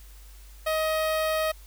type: tone with notch filter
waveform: sawtooth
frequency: 630 Hz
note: D#5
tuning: 21 cents sharp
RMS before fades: -26 dBFS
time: 0.66-1.52 s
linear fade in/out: 10 ms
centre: 6800 Hz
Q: 1.6
effects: added 50 Hz sine -45 dBFS peak until 1.66 s + white hiss -55 dBFS RMS until 1.66 s